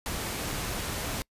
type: noise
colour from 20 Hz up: pink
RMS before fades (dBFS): -33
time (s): 0.06-1.22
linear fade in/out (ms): 0
effects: noise-tail reverb RT60 0.1 s tail -26 dB re dry + resampled to 32000 Hz